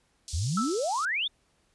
white band-pass noise, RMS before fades -40 dBFS, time 0.28-1.05 s, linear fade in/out 0 ms, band 4300 to 7500 Hz, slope 24 dB/octave
sine exponential sweep, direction up, 71.3 to 3693 Hz, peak -26 dBFS, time 0.33-1.28 s, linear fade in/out 10 ms
sine tone with exponential decay, 1318.5 Hz, E6, in tune, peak -24 dBFS, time 0.57-0.95 s, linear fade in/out 5 ms, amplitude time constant 82 ms
effects pink hiss -69 dBFS RMS until 1.74 s + resampled to 24000 Hz

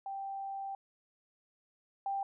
sine tone pair in turn, 784 / 788.4 Hz, G5 / G5, 0 / +10 cents, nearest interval unison, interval 10 cents, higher second, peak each -37 / -32 dBFS, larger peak second, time 0.06-0.75 / 2.06-2.23 s, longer first, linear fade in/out 2 ms, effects none

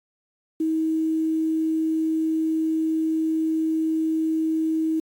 sine tone with quantisation, 318.9 Hz, D#4, 43 cents sharp, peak -20 dBFS, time 0.6-5 s, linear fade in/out 5 ms, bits 8, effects AAC 64 kbps

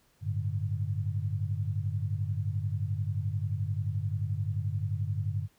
sine chord, G suspended second, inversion none, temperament equal with one note detuned, 98 / 109.43 / 146.83 Hz, G2 / A2 / D3, 0 / -9 / 0 cents, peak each -31 / -33 / -36 dBFS, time 0.21-5.48 s, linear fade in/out 50 ms, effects pink hiss -67 dBFS RMS until 5.58 s

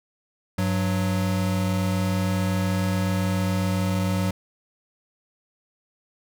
square tone pair together, 98 / 185.16 Hz, G2 / F#3, 0 / +2 cents, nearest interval major seventh, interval 1102 cents, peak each -25 / -25 dBFS, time 0.58-4.31 s, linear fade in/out 5 ms, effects none

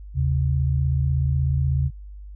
sine tone pair together, 77.78 / 134.14 Hz, D#2 / C3, 0 / +43 cents, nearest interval major sixth, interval 943 cents, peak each -21 dBFS, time 0.14-1.91 s, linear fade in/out 50 ms, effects added 50 Hz sine -36 dBFS peak until 2.35 s

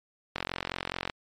click train, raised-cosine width 0.3 ms, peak -14 dBFS, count 34, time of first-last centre 0.36-1.098 s, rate 44.7 Hz, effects MP3 64 kbps

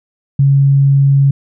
sine tone, 138.59 Hz, C#3, in tune, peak -6 dBFS, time 0.39-1.31 s, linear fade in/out 5 ms, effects none

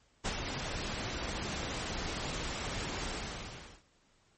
pink noise with ADSR envelope, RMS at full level -33 dBFS, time 0.24-3.83 s, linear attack 17 ms, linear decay 63 ms, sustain -4 dB, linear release 780 ms, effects pink hiss -69 dBFS RMS until 4.37 s + MP3 32 kbps

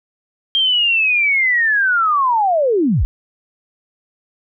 sine linear sweep, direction down, 3200 to 33.48 Hz, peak -12 dBFS, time 0.55-3.05 s, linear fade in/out 0 ms, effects none

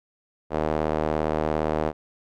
sawtooth tone with band-pass filter, 77.4 Hz, D#2, 9 cents flat, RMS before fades -25 dBFS, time 0.5-1.93 s, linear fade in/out 50 ms, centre 590 Hz, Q 1.3, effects none

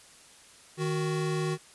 square tone pair together, 155.77 / 370 Hz, D#3 / F#4, +2 / 0 cents, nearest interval octave + minor third, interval 1498 cents, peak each -30 / -32 dBFS, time 0.77-1.58 s, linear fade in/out 50 ms, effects white hiss -54 dBFS RMS until 1.74 s + resampled to 24000 Hz

